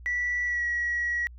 sine tone with pitch glide, 1956 to 1916.9 Hz, B6 to A#6, -17 to +48 cents, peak -24 dBFS, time 0.06-1.27 s, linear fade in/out 0 ms, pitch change -35 cents, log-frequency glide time 0.45-0.64 s, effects tanh soft clip ceiling -21 dBFS + added 60 Hz sine -43 dBFS peak until 1.38 s

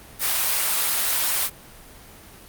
white high-pass noise, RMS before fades -22 dBFS, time 0.19-1.5 s, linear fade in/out 50 ms, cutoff 660 Hz, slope 12 dB/octave, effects pink hiss -45 dBFS RMS until 2.48 s + Opus 32 kbps

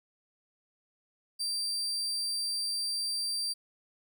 35% pulse tone, 4699 Hz, D8, in tune, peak -29 dBFS, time 1.39-3.54 s, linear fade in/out 20 ms, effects none

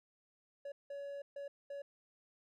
triangle tone bursts at uneven times, 564 Hz, C#5, 30 cents sharp, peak -40 dBFS, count 4, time 0.65-0.72 / 0.9-1.22 / 1.36-1.48 / 1.7-1.82 s, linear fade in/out 5 ms, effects none

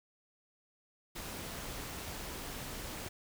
pink noise with amplitude modulation, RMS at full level -41 dBFS, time 1.15-3.09 s, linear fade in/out 10 ms, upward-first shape sine, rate 251 Hz, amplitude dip 40%, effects none

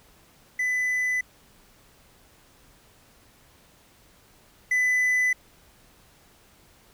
triangle tone pair in turn, 2000 / 2000 Hz, B6 / B6, +21 / +21 cents, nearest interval unison, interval 0 cents, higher neither, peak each -21 / -18 dBFS, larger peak second, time 0.59-1.21 / 4.71-5.33 s, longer neither, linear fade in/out 5 ms, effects pink hiss -57 dBFS RMS until 6.93 s

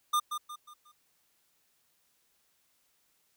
square tone with echo, 1206 Hz, D6, 46 cents sharp, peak -25 dBFS, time 0.13-0.2 s, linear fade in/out 10 ms, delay 180 ms, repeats 4, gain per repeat -8 dB, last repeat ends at 0.92 s, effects white hiss -72 dBFS RMS until 3.36 s

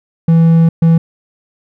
triangle tone bursts at uneven times, 164.81 Hz, E3, in tune, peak -3 dBFS, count 2, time 0.28-0.69 / 0.82-0.98 s, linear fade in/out 5 ms, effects none

